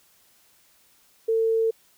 sine tone, 450 Hz, A4, 39 cents sharp, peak -19 dBFS, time 1.28-1.71 s, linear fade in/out 10 ms, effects white hiss -60 dBFS RMS until 1.97 s

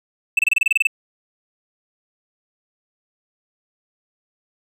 triangle tone bursts, 2637 Hz, E7, in tune, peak -10 dBFS, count 11, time 0.37-0.871 s, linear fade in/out 5 ms, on 21 ms, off 27 ms, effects none

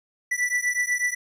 square beating tone pair, 1965 / 1973.1 Hz, B6 / B6, -9 / -2 cents, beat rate 8.1 Hz, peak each -26 dBFS, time 0.31-1.15 s, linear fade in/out 10 ms, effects low-pass 11000 Hz 12 dB/octave + 10-bit

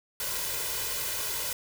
white noise with comb filter, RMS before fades -32 dBFS, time 0.2-1.53 s, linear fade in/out 2 ms, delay 2 ms, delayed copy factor +0.7, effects none

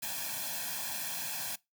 white noise with comb filter, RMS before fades -37 dBFS, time 0.02-1.56 s, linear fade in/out 10 ms, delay 1.2 ms, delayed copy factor +0.85, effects noise-tail reverb RT60 0.2 s tail -22 dB re dry + high-pass 150 Hz 12 dB/octave

